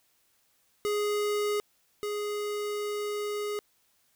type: tone pair in turn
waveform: square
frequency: 415.6 / 415.6 Hz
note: G#4 / G#4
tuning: +1 / +1 cents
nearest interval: unison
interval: 0 cents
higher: neither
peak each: -27 / -31 dBFS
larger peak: first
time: 0.85-1.6 / 2.03-3.59 s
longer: second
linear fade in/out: 0 ms
effects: white hiss -69 dBFS RMS until 4.15 s